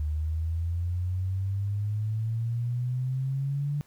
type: exponential sweep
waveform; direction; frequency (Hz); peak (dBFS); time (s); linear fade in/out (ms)
sine; up; 74.8 to 146.83; -26; 0-3.81; 0
effects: pink hiss -62 dBFS RMS until 3.86 s